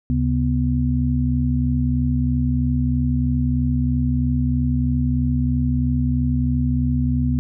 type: tone cluster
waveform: sine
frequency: 72.2 / 135.3 / 247.2 Hz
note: D2 / C#3 / B3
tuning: -29 / -42 / +2 cents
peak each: -21 dBFS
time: 0.1-7.39 s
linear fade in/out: 0 ms
effects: none